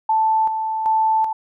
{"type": "tone with tremolo", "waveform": "sine", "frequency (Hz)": 880, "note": "A5", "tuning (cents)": 0, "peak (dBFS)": -14, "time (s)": [0.09, 1.33], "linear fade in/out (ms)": 5, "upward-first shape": "square", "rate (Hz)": 1.3, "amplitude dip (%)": 50, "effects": []}